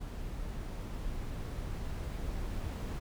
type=noise with level ramp; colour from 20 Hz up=brown; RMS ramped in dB=-40 to -36 dBFS; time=0-3 s; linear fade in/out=20 ms; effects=none